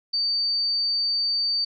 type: tone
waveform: sine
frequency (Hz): 4600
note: D8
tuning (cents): -37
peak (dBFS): -21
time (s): 0.13-1.65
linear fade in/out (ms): 10
effects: none